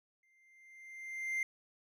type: tone with exponential growth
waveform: triangle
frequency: 2093 Hz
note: C7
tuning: in tune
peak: -29 dBFS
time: 0.23-1.43 s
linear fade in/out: 2 ms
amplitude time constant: 260 ms
effects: none